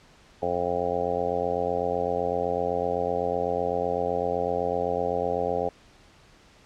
harmonic tone, 87.9 Hz, F2, 12 cents sharp, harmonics 1 / 2 / 3 / 4 / 5 / 6 / 7 / 8 / 9, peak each -40 / -38 / -38 / -39 / -30 / -29 / -33 / -32 / -32 dBFS, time 0.42-5.69 s, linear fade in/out 5 ms, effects pink hiss -55 dBFS RMS until 6.65 s + low-pass 6000 Hz 12 dB/octave

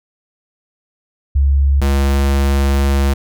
sine / square tone pair in turn, 69.4 / 69.11 Hz, C#2 / C#2, +3 / -5 cents, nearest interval unison, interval 8 cents, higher first, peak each -9 / -12 dBFS, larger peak first, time 1.35-1.81 / 1.81-3.14 s, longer second, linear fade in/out 10 ms, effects none

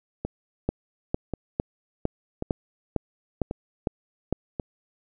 two click trains, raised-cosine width 2 ms, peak -10 / -15 dBFS, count 9 / 5, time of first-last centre 0.69-4.326 / 0.25-4.598 s, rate 2.2 / 0.92 Hz, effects none

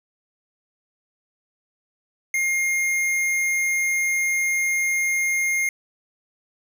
sine tone with hard clipping, 2128 Hz, C7, 29 cents sharp, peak -21 dBFS, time 2.34-5.69 s, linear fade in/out 2 ms, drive 15 dB, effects none

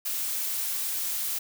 blue noise, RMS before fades -30 dBFS, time 0.05-1.39 s, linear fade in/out 10 ms, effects none

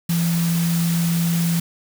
sine tone in noise, 168.8 Hz, E3, 41 cents sharp, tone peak -17 dBFS, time 0.09-1.6 s, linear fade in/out 5 ms, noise white, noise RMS -29 dBFS, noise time 0.09-1.6 s, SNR +9 dB, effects none

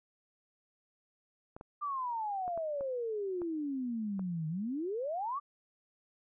clicks, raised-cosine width 1 ms, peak -32 dBFS, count 7, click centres 1.565 / 1.611 / 2.479 / 2.576 / 2.809 / 3.418 / 4.194 s
sine exponential two-way sweep, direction down then up, 1200 to 153.1 to 1200 Hz, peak -33 dBFS, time 1.81-5.4 s, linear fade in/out 20 ms, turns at 4.48 s
effects none

